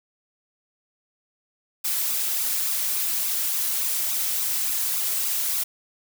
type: noise with flanger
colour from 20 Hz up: blue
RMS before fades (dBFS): -25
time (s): 1.84-5.64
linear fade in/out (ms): 10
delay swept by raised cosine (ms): 0.79 to 3.09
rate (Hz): 3.5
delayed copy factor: +0.55
effects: none